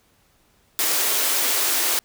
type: high-pass noise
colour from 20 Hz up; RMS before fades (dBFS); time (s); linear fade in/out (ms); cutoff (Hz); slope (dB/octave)
white; -21; 0.79-1.99; 0; 270; 48
effects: pink hiss -61 dBFS RMS until 2.04 s